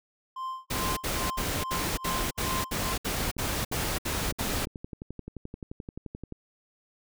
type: tone with tremolo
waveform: triangle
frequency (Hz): 1045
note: C6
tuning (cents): -2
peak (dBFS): -29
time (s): 0.36-2.93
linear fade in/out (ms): 5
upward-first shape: sine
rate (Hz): 2.4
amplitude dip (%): 100
type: noise bursts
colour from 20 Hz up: pink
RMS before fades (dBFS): -30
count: 12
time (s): 0.7-4.655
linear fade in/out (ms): 10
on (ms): 270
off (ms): 65
type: click train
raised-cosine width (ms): 3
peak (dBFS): -25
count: 36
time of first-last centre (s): 3.28-6.323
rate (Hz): 11.5
effects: none